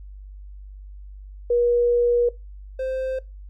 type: tone pair in turn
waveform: sine / triangle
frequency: 480.2 / 522.2 Hz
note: B4 / C5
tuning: -49 / -3 cents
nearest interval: minor second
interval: 146 cents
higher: second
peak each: -16 / -22 dBFS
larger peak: first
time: 1.5-2.29 / 2.79-3.19 s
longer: first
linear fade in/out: 5 ms
effects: noise-tail reverb RT60 0.2 s tail -18 dB re dry + added 49 Hz sine -37 dBFS peak until 3.49 s